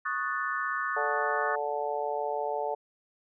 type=chord; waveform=sine; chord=D# half-diminished seventh; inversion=third; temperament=equal; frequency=1108.7 / 1244.5 / 1480 / 1760 Hz; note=C#6 / D#6 / F#6 / A6; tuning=0 / 0 / 0 / 0 cents; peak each=-34 dBFS; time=0.05-1.56 s; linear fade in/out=10 ms
type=harmonic tone; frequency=146.1 Hz; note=D3; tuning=9 cents flat; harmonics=3 / 4 / 5 / 6; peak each=-34 / -34 / -34 / -34 dBFS; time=0.96-2.75 s; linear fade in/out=10 ms
effects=none